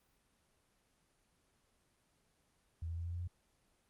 sine tone with pitch steps, 82.41 / 83.51 / 84.63 / 85.76 / 86.91 / 88.07 Hz, E2 / E2 / E2 / F2 / F2 / F2, 0 / +23 / +46 / -31 / -8 / +15 cents, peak -38 dBFS, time 2.82-3.276 s, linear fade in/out 5 ms, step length 76 ms, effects pink hiss -75 dBFS RMS until 3.89 s + Opus 24 kbps

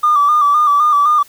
triangle tone with vibrato, 1183 Hz, D6, 12 cents sharp, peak -5 dBFS, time 0.03-1.23 s, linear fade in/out 10 ms, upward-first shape square, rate 3.9 Hz, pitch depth 44 cents each way, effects tanh soft clip ceiling -6 dBFS + white hiss -45 dBFS RMS until 1.28 s

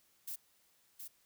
violet noise with echo, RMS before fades -42 dBFS, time 0.27-0.36 s, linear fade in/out 10 ms, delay 720 ms, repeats 1, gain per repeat -5 dB, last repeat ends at 1.08 s, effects white hiss -71 dBFS RMS until 1.25 s

